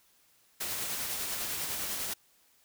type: noise with tremolo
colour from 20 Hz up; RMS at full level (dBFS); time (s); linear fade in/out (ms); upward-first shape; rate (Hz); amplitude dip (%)
white; -34; 0.6-2.14; 10; sine; 10; 25
effects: white hiss -66 dBFS RMS until 2.64 s